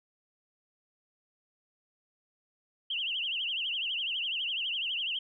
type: tone with vibrato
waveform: sine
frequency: 2960 Hz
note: F#7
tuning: in tune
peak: -30 dBFS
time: 2.9-5.19 s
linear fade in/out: 5 ms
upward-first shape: triangle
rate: 12 Hz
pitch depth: 200 cents each way
effects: none